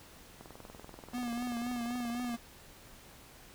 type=click train; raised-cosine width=1 ms; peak=-34 dBFS; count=41; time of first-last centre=0.41-2.342 s; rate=20.7 Hz
type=tone with vibrato; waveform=square; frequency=240.9 Hz; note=B3; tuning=43 cents flat; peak=-35 dBFS; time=1.13-2.37 s; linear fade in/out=20 ms; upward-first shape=triangle; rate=3.9 Hz; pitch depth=60 cents each way
effects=pink hiss -55 dBFS RMS until 3.54 s